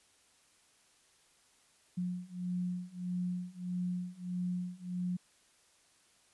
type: beating tone pair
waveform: sine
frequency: 178.5 / 180.1 Hz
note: F3 / F#3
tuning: +38 / -46 cents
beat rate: 1.6 Hz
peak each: -38 / -37 dBFS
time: 1.97-5.17 s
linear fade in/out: 10 ms
effects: white hiss -67 dBFS RMS until 6.33 s + resampled to 24000 Hz